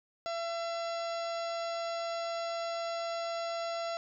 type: harmonic tone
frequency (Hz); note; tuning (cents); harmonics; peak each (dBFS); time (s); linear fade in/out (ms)
674; E5; +38; 1 / 2 / 3 / 4 / 5 / 6 / 7 / 8 / 10; -34 / -41 / -49 / -50 / -51 / -49 / -50 / -52 / -55; 0.26-3.97; 0
effects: none